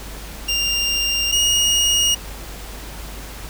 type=tone pair in turn; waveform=25% pulse; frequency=2794 / 2866 Hz; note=F7 / F7; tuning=0 / +44 cents; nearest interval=unison; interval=44 cents; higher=second; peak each=-14 / -11 dBFS; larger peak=second; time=0.48-1.32 / 1.32-2.15 s; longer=first; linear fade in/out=10 ms; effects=added 50 Hz sine -33 dBFS peak until 3.49 s + pink hiss -36 dBFS RMS until 3.49 s